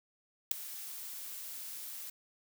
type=noise with ADSR envelope; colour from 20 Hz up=blue; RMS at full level=-23 dBFS; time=0.51-2.1 s; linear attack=5 ms; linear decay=4 ms; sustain=-21 dB; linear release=4 ms; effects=none